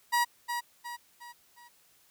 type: tone with echo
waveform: 30% pulse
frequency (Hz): 958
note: A#5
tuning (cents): +47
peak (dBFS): -21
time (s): 0.12-0.25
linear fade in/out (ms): 20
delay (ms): 360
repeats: 4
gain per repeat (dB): -7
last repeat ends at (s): 1.69
effects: white hiss -64 dBFS RMS until 2.1 s